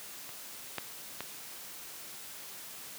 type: clicks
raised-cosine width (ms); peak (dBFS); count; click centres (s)
0.3; -30 / -17 / -20; 3; 0.292 / 0.783 / 1.206
effects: white hiss -46 dBFS RMS until 2.98 s + high-pass 100 Hz 12 dB/octave